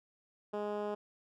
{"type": "tone with band-pass filter", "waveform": "10% pulse", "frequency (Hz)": 207.7, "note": "G#3", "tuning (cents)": 0, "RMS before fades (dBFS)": -37, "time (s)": [0.53, 0.95], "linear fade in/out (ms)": 10, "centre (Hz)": 440, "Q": 1.1, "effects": []}